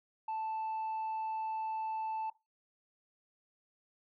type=tone; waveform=sine; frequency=880 Hz; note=A5; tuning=in tune; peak=-32 dBFS; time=0.28-2.3 s; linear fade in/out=5 ms; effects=noise-tail reverb RT60 0.2 s tail -18 dB re dry + tanh soft clip ceiling -33 dBFS